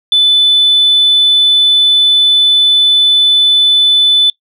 sine tone, 3500 Hz, A7, 10 cents flat, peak -4 dBFS, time 0.12-4.3 s, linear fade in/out 2 ms, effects noise-tail reverb RT60 0.1 s tail -22 dB re dry + tanh soft clip ceiling -1 dBFS

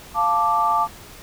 sine chord, D minor, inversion first, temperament equal, 698.5 / 880 / 1174.7 Hz, F5 / A5 / D6, 0 / 0 / 0 cents, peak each -25 / -20 / -19 dBFS, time 0.14-0.88 s, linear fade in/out 50 ms, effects pink hiss -42 dBFS RMS until 1.22 s

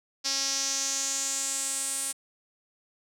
sawtooth tone with band-pass filter sweep, 272.7 Hz, C#4, 28 cents flat, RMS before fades -30 dBFS, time 0.24-2.13 s, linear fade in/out 20 ms, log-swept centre 5300 to 9100 Hz, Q 4.2, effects none

